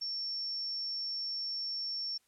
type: tone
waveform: sine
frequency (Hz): 5450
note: F8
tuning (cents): -43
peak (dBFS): -34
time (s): 0.01-2.18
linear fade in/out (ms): 10
effects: white hiss -72 dBFS RMS until 2.27 s + low-pass 11000 Hz 12 dB/octave